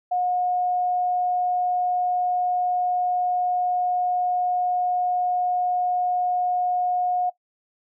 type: tone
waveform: sine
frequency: 722 Hz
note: F#5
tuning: 43 cents flat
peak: -20 dBFS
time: 0.11-7.3 s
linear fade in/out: 10 ms
effects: noise-tail reverb RT60 0.1 s tail -18 dB re dry